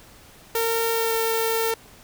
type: noise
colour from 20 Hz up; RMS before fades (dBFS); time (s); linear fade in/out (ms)
violet; -30; 0.55-1.71; 5
type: tone with pitch glide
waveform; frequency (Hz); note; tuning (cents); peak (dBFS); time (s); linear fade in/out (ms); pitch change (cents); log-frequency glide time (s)
sawtooth; 457.6 to 452.3; A#4 to A4; -32 to +48; -18; 0.55-1.74; 2; -20; 0.92-1.17
effects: pink hiss -49 dBFS RMS until 2.03 s